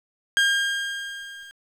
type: tone with level ramp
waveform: 30% pulse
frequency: 1610 Hz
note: G6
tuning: 46 cents sharp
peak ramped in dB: -13 to -38 dBFS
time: 0.37-1.51 s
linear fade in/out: 0 ms
effects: low-pass 8000 Hz 12 dB/octave + 9-bit